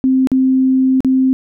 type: tone with dropouts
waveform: sine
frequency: 261.6 Hz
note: C4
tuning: in tune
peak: -9 dBFS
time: 0.04-1.33 s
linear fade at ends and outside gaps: 0 ms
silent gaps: 0.272-0.317 / 1.005-1.047 s
effects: none